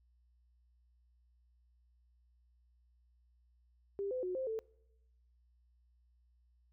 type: tone with pitch steps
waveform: sine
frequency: 398.1 / 509 / 365.1 / 524 / 443.2 Hz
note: G4 / C5 / F#4 / C5 / A4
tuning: +27 / -48 / -23 / +2 / +13 cents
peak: -35 dBFS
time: 3.99-4.59 s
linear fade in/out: 0 ms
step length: 120 ms
effects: noise-tail reverb RT60 0.9 s tail -25 dB re dry + added 60 Hz sine -67 dBFS peak until 6.72 s